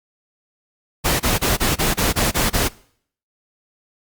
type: noise bursts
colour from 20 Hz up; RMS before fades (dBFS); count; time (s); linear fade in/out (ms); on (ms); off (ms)
pink; -18; 9; 1.04-2.688; 20; 160; 26
effects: noise-tail reverb RT60 0.6 s tail -22 dB re dry + Opus 48 kbps